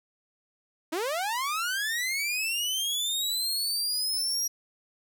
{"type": "linear sweep", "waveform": "sawtooth", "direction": "up", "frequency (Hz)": [298.2, 5720], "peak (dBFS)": -24, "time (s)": [0.92, 4.48], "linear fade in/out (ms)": 10, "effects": []}